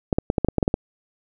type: clicks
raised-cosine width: 2 ms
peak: -5 dBFS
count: 10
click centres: 0.128 / 0.185 / 0.301 / 0.382 / 0.447 / 0.486 / 0.583 / 0.628 / 0.679 / 0.741 s
effects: none